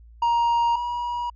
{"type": "tone pair in turn", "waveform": "triangle", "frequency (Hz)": [940, 961.4], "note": ["A#5", "B5"], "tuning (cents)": [14, -47], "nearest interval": "unison", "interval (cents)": 39, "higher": "second", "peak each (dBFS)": [-16, -23], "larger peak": "first", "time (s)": [[0.22, 0.76], [0.76, 1.3]], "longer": "neither", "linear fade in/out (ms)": 5, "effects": ["added 57 Hz sine -45 dBFS peak until 1.35 s", "resampled to 16000 Hz"]}